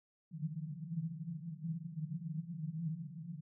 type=band-pass noise; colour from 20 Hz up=pink; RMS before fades=-42 dBFS; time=0.31-3.41 s; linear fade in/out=10 ms; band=150 to 170 Hz; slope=96 dB/octave; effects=none